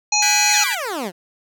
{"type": "harmonic tone", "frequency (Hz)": 838, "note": "G#5", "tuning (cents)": 15, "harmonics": [1, 3, 5, 7, 8], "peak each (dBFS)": [-21, -21, -21, -21, -21], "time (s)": [0.12, 0.64], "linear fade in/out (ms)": 5}
{"type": "chord", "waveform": "sawtooth", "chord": "G# half-diminished seventh", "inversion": "third", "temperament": "equal with one note detuned", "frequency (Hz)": [1480, 1629.9, 1975.5, 2349], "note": ["F#6", "G#6", "B6", "D7"], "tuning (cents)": [0, -33, 0, 0], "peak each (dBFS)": [-25, -23, -22, -22], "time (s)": [0.22, 0.75], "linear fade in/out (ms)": 5}
{"type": "exponential sweep", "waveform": "15% pulse", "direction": "down", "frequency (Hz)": [2636, 164.81], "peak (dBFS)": -17, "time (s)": [0.46, 1.12], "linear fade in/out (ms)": 50}
{"effects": []}